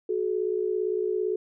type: tone pair together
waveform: sine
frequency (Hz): 370 / 427.7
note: F#4 / A4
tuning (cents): 0 / -49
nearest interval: minor third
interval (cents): 251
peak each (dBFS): -27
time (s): 0.09-1.36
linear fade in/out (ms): 5
effects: none